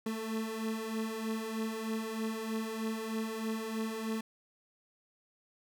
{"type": "beating tone pair", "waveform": "30% pulse", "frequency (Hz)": [219.3, 222.5], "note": ["A3", "A3"], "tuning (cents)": [-6, 20], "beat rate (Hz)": 3.2, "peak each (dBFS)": [-37, -33], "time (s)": [0.06, 4.21], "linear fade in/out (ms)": 5, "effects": []}